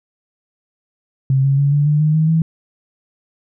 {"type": "tone with pitch steps", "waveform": "sine", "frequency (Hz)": [133.9, 137.58, 141.37, 145.26, 149.26, 153.37, 157.59, 161.92], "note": ["C3", "C#3", "C#3", "D3", "D3", "D#3", "D#3", "E3"], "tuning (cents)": [40, -13, 34, -19, 28, -25, 22, -31], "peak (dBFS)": -11, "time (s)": [1.3, 2.42], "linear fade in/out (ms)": 2, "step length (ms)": 140, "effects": []}